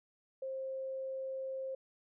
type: tone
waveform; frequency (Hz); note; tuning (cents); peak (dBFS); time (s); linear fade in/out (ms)
sine; 530; C5; +22; -37; 0.42-1.75; 5
effects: none